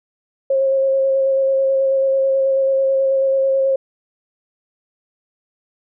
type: tone with vibrato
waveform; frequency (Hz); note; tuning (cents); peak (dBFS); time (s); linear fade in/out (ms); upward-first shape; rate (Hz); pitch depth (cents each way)
sine; 538; C5; +48; -13; 0.5-3.76; 5; square; 9.2; 11
effects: none